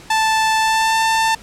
sawtooth tone with pitch glide, 880 to 892.3 Hz, A5 to A5, 0 to +24 cents, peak -10 dBFS, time 0.1-1.35 s, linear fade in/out 5 ms, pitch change +24 cents, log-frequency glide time 0.58-0.98 s, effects pink hiss -41 dBFS RMS until 1.42 s + low-pass 9000 Hz 12 dB/octave

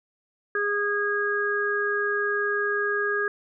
harmonic tone, 410.6 Hz, G#4, 20 cents flat, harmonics 1 / 3 / 4, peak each -27 / -31 / -25 dBFS, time 0.55-3.28 s, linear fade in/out 2 ms, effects none

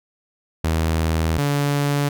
sawtooth tone pair in turn, 80.5 / 143.43 Hz, E2 / D3, -41 / -41 cents, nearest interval minor seventh, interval 1000 cents, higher second, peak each -14 dBFS, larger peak neither, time 0.64-1.38 / 1.38-2.09 s, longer first, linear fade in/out 5 ms, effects none

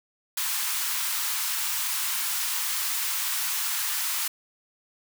white high-pass noise, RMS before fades -28 dBFS, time 0.37-4.28 s, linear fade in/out 5 ms, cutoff 870 Hz, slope 48 dB/octave, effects none

